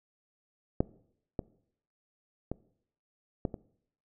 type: clicks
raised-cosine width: 2 ms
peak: -11 / -19 / -20 / -16 / -24 dBFS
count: 5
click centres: 0.805 / 1.392 / 2.516 / 3.452 / 3.542 s
effects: noise-tail reverb RT60 0.7 s tail -21 dB re dry